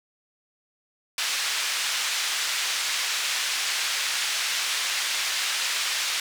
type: band-pass noise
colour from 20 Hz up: pink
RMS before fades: -27 dBFS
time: 1.18-6.2 s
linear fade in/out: 2 ms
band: 2000 to 7000 Hz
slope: 12 dB/octave
effects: none